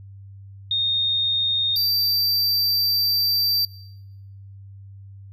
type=tone pair in turn; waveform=sine / square; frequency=3687 / 4673 Hz; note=A#7 / D8; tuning=-20 / -9 cents; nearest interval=major third; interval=411 cents; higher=second; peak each=-19 dBFS; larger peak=neither; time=0.71-1.76 / 1.76-3.65 s; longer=second; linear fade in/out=2 ms; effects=noise-tail reverb RT60 1.0 s tail -24 dB re dry + added 98 Hz sine -39 dBFS peak until 5.32 s